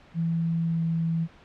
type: tone with pitch glide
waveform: sine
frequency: 165.9 to 164.66 Hz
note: E3 to E3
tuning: +11 to -2 cents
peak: -23 dBFS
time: 0.14-1.28 s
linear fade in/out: 50 ms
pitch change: -13 cents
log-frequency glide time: 0.65-0.82 s
effects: pink hiss -53 dBFS RMS until 1.44 s + low-pass 3000 Hz 12 dB/octave